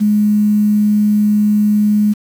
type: tone with quantisation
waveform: sine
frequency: 209.5 Hz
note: G#3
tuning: 15 cents sharp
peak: -9 dBFS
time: 0-2.14 s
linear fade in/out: 20 ms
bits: 6
effects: none